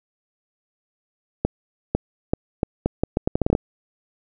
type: accelerating click train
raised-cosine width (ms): 2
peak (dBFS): -5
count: 14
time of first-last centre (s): 1.45-3.551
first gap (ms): 500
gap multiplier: 0.77
effects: none